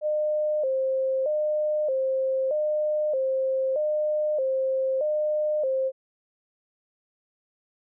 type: tone with vibrato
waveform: sine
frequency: 566 Hz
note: C#5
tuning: 36 cents sharp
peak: -22 dBFS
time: 0.01-5.92 s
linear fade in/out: 50 ms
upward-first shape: square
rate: 0.8 Hz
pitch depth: 120 cents each way
effects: none